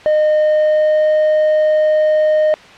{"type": "tone with pitch glide", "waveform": "triangle", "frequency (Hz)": [612, 615.9], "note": ["D#5", "D#5"], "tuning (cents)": [-29, -18], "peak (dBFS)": -8, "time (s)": [0.06, 2.54], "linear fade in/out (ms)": 0, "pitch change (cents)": 11, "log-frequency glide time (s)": [0.38, 1.13], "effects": ["white hiss -38 dBFS RMS until 2.77 s", "low-pass 3000 Hz 12 dB/octave"]}